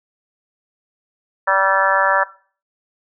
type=harmonic tone; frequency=193.2 Hz; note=G3; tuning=25 cents flat; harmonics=3 / 4 / 5 / 6 / 7 / 8 / 9; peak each=-20 / -24 / -18 / -23 / -19 / -24 / -19 dBFS; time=1.47-2.24 s; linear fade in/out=10 ms; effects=noise-tail reverb RT60 0.4 s tail -17 dB re dry